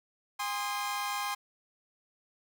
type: chord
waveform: sawtooth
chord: Ab major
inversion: none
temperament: equal with one note detuned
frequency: 813.5 / 1046.5 / 1244.5 Hz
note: Ab5 / C6 / Eb6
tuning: -36 / 0 / 0 cents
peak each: -32 / -31 / -37 dBFS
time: 0.39-1.35 s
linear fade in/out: 10 ms
effects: none